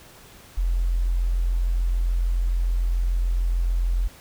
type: tone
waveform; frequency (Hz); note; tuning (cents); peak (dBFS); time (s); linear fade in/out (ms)
sine; 43.43; F1; -9; -19; 0.57-4.08; 10
effects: pink hiss -48 dBFS RMS until 4.2 s